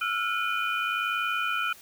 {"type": "tone cluster", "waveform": "sine", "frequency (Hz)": [1331, 1432, 2448, 3026], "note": ["E6", "F6", "D#7", "F#7"], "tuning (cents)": [16, 43, -29, 38], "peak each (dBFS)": [-30, -30, -31, -36], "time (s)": [0.01, 1.73], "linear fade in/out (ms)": 5, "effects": ["white hiss -51 dBFS RMS until 1.81 s"]}